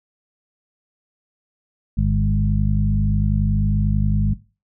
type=harmonic tone with a mistuned harmonic; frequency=51.1 Hz; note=G#1; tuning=27 cents flat; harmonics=1 / 2 / 3 / 4; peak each=-18 / -21 / -23 / -24 dBFS; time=1.97-4.34 s; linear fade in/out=10 ms; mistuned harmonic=3; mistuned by=-17 cents; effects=noise-tail reverb RT60 0.3 s tail -17 dB re dry